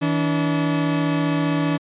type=tone pair together; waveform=40% pulse; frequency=161.1 / 287 Hz; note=E3 / D4; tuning=-39 / -40 cents; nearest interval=minor seventh; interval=999 cents; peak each=-21 / -20 dBFS; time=0.01-1.78 s; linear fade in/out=20 ms; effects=resampled to 8000 Hz